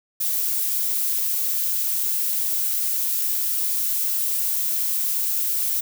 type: noise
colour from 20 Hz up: violet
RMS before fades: -23 dBFS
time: 0.2-5.81 s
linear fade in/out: 10 ms
effects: none